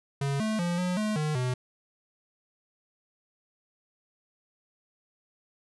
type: tone with pitch steps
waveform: square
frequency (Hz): 139.3 / 217.5 / 173.9 / 180.4 / 213.7 / 152.6 / 126.2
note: C#3 / A3 / F3 / F#3 / G#3 / D#3 / B2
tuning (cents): +9 / -20 / -7 / -44 / +50 / -33 / +38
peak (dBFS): -27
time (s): 0.21-1.54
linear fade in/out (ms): 5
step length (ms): 190
effects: resampled to 24000 Hz